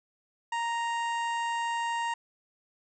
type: harmonic tone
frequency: 932.3 Hz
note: A#5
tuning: in tune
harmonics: 1 / 2 / 3 / 4 / 5 / 6 / 7 / 8 / 9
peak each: -29 / -36 / -40 / -52 / -55 / -57 / -54 / -50 / -55 dBFS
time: 0.52-2.14 s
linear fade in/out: 5 ms
effects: none